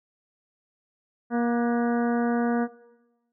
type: harmonic tone with a mistuned harmonic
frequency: 237 Hz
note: A#3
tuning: 29 cents sharp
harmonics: 1 / 2 / 3 / 4 / 5 / 6 / 7 / 8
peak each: -23 / -30 / -31 / -38 / -39 / -37 / -41 / -47 dBFS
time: 1.3-2.68 s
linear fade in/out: 50 ms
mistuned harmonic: 6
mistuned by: +56 cents
effects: noise-tail reverb RT60 1.0 s tail -17 dB re dry